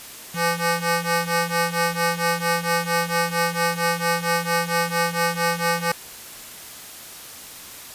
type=ring-modulated tone; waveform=10% pulse; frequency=338.4 Hz; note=E4; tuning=45 cents sharp; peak=-9 dBFS; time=0.34-5.92 s; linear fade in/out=5 ms; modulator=167 Hz; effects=white hiss -39 dBFS RMS until 7.94 s + resampled to 32000 Hz